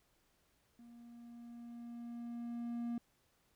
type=tone with level ramp; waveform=triangle; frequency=236.3 Hz; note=A#3; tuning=24 cents sharp; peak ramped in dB=-53 to -34 dBFS; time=0.79-2.98 s; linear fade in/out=2 ms; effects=pink hiss -75 dBFS RMS until 3.55 s